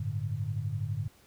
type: chord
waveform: sine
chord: G suspended second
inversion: none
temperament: equal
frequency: 98 / 110 / 146.83 Hz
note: G2 / A2 / D3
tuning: 0 / 0 / 0 cents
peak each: -35 / -33 / -36 dBFS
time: 0-1.08 s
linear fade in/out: 5 ms
effects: pink hiss -61 dBFS RMS until 1.26 s